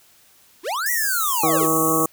square linear two-way sweep, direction up then down, 277.2 to 1973 to 286.9 Hz, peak -23 dBFS, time 0.63-1.68 s, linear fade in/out 50 ms, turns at 0.91 s
white high-pass noise, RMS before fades -24 dBFS, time 0.86-2.06 s, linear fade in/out 2 ms, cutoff 6200 Hz, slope 96 dB/octave
harmonic tone, 160 Hz, D#3, 49 cents sharp, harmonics 1 / 2 / 3 / 4 / 5 / 7 / 8, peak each -29 / -22 / -24 / -31 / -31 / -22 / -31 dBFS, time 1.43-2.06 s, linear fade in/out 5 ms
effects white hiss -54 dBFS RMS until 2.12 s

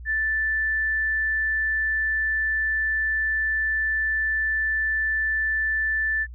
sine tone, 1760 Hz, A6, in tune, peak -21 dBFS, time 0.05-6.27 s, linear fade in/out 50 ms, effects added 60 Hz sine -36 dBFS peak until 6.34 s

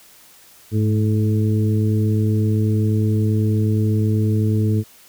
harmonic tone with a mistuned harmonic, 108.1 Hz, A2, 30 cents flat, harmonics 1 / 2 / 3 / 4, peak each -16 / -22 / -26 / -28 dBFS, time 0.71-4.84 s, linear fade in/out 50 ms, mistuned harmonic 1, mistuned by -43 cents, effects white hiss -48 dBFS RMS until 5.08 s

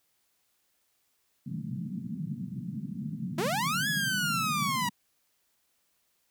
white band-pass noise, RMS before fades -36 dBFS, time 1.46-4.9 s, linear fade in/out 10 ms, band 130 to 230 Hz, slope 48 dB/octave
sawtooth linear two-way sweep, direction up then down, 305.7 to 1709 to 950 Hz, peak -24 dBFS, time 3.38-4.89 s, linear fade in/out 5 ms, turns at 3.88 s
effects white hiss -73 dBFS RMS until 6.3 s

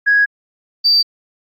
sine tone pair in turn, 1659 / 4649 Hz, G#6 / D8, -2 / -18 cents, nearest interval octave + tritone, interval 1784 cents, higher second, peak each -8 dBFS, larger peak neither, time 0.06-0.26 / 0.84-1.03 s, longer first, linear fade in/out 20 ms, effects tanh soft clip ceiling -4 dBFS + AAC 64 kbps

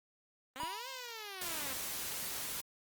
5% pulse linear two-way sweep, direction up then down, 251 to 538 to 257.2 Hz, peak -32 dBFS, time 0.56-1.73 s, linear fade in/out 0 ms, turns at 0.89 s
square tone with exponential decay, 972 Hz, B5, 28 cents flat, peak -37 dBFS, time 0.6-1.48 s, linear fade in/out 0 ms, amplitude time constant 190 ms
click, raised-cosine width 3 ms, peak -36 dBFS, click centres 0.634 s
white noise, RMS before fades -40 dBFS, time 1.41-2.61 s, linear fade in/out 5 ms
effects Opus 32 kbps

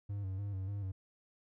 triangle tone with vibrato, 98 Hz, G2, in tune, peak -34 dBFS, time 0.09-0.92 s, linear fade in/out 10 ms, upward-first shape square, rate 3.4 Hz, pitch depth 54 cents each way, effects none

